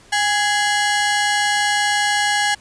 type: ring-modulated tone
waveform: sawtooth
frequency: 1244.5 Hz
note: D#6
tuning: in tune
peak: -9 dBFS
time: 0.12-2.55 s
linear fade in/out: 10 ms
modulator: 424 Hz
effects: pink hiss -48 dBFS RMS until 2.6 s + resampled to 22050 Hz